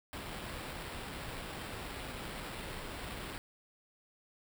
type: noise with sample-and-hold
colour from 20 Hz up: pink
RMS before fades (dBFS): -43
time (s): 0.13-3.38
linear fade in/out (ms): 0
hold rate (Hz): 6300
effects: none